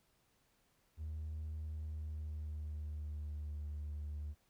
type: tone with pitch glide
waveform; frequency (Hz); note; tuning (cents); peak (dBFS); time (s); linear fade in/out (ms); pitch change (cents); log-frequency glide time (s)
triangle; 77.6 to 74.35; D#2 to D2; -4 to +22; -37; 0.97-4.35; 50; -74; 1.64-3.6
effects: tanh soft clip ceiling -36 dBFS + pink hiss -75 dBFS RMS until 4.49 s

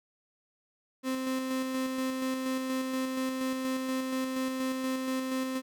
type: tone with tremolo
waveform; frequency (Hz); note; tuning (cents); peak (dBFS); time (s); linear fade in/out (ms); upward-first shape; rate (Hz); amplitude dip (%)
35% pulse; 260.8; C4; -5; -27; 1.03-5.62; 50; square; 4.2; 30
effects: none

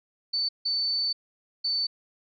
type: tone bursts at uneven times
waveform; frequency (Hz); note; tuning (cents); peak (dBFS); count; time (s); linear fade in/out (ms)
sine; 4518; C#8; +32; -24; 3; 0.33-0.49 / 0.65-1.13 / 1.64-1.87; 10
effects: none

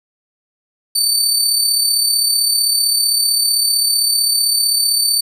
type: tone with amplitude modulation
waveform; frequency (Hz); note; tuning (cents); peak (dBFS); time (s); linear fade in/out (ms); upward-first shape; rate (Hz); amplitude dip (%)
25% pulse; 4559; C#8; +48; -6; 0.95-5.21; 10; sine; 35.6; 45
effects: none

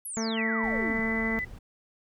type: exponential sweep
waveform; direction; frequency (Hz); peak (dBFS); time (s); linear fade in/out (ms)
sine; down; 11770 to 183.6; -34; 0.05-1; 5
type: harmonic tone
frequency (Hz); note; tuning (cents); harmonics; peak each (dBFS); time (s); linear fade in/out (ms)
223.8; A3; +30; 1 / 2 / 3 / 4 / 5 / 6 / 7 / 8 / 9 / 10; -29 / -35 / -39 / -41 / -43 / -45 / -46 / -47 / -48 / -49; 0.17-1.39; 0
type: tone with pitch glide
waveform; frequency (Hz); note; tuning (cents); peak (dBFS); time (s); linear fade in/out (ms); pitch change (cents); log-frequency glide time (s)
sine; 1968 to 2001; B6 to B6; -7 to +22; -29; 0.37-1.45; 10; +29; 0.59-1.02
type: noise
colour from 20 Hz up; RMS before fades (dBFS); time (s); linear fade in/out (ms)
brown; -43; 0.63-1.59; 10
effects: none

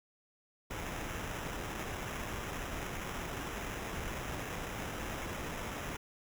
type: noise with sample-and-hold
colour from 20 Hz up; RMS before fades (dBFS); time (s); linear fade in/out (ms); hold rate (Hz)
pink; -40; 0.7-5.97; 10; 4410
effects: none

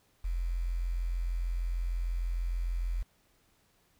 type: tone with quantisation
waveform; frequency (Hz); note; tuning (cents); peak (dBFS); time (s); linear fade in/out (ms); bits
sine; 43.27; F1; -15; -29; 0.24-3.03; 10; 9
effects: pink hiss -69 dBFS RMS until 3.99 s

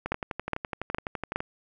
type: two click trains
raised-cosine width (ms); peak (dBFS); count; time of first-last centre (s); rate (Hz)
0.5; -16 / -11; 17 / 4; 0.06-1.405 / 0.12-1.36; 11.9 / 2.42
effects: none

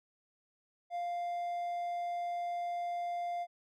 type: tone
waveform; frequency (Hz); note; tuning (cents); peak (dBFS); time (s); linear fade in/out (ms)
triangle; 698.5; F5; 0; -32; 0.9-3.47; 50
effects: none

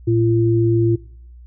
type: tone pair together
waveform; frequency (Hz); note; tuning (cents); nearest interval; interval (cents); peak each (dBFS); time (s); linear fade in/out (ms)
sine; 114 / 341.6; A#2 / F4; -38 / -38; octave + perfect fifth; 1900; -16; 0.07-0.96; 10
effects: noise-tail reverb RT60 0.6 s tail -21 dB re dry + added 60 Hz sine -38 dBFS peak until 1.46 s

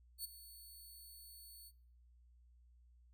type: tone with ADSR envelope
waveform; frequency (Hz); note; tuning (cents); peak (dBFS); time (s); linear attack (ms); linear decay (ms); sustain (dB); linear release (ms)
5% pulse; 4439; C#8; +2; -33; 0.18-1.72; 65; 14; -15; 49
effects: noise-tail reverb RT60 0.7 s tail -23 dB re dry + added 60 Hz sine -63 dBFS peak until 3.13 s

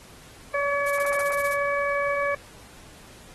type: harmonic tone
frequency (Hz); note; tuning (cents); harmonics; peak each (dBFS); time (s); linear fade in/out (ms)
568; C#5; +42; 1 / 2 / 3 / 4; -25 / -28 / -30 / -31; 0.54-2.35; 5
type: noise bursts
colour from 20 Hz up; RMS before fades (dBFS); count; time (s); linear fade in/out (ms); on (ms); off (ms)
violet; -30; 11; 0.87-1.542; 2; 32; 32
effects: pink hiss -49 dBFS RMS until 3.34 s + AAC 32 kbps

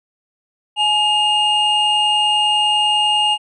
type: tone pair together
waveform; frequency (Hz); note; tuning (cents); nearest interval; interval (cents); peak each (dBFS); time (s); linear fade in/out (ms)
triangle; 844.1 / 2835; G#5 / F7; +28 / +25; octave + major sixth; 2097; -16 / -13; 0.76-3.38; 50
effects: resampled to 24000 Hz

